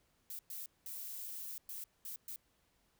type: noise bursts at uneven times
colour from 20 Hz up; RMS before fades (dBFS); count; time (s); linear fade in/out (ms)
violet; -45; 6; 0.3-0.39 / 0.5-0.66 / 0.86-1.58 / 1.69-1.84 / 2.05-2.16 / 2.28-2.36; 2
effects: pink hiss -75 dBFS RMS until 2.99 s